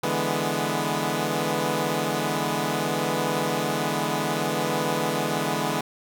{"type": "chord", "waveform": "10% pulse", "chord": "E dominant seventh", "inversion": "third", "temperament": "equal", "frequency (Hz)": [146.83, 164.81, 207.7, 246.9], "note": ["D3", "E3", "G#3", "B3"], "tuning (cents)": [0, 0, 0, 0], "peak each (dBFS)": -21, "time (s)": [0.03, 5.81], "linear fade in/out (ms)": 5, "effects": []}